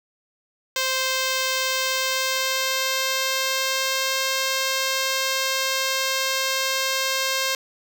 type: tone with pitch glide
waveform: 5% pulse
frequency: 523.3 to 530.6 Hz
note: C5 to C5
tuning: 0 to +24 cents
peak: -10 dBFS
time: 0.76-7.55 s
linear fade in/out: 2 ms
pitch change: +24 cents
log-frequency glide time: 1.66-4.18 s
effects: none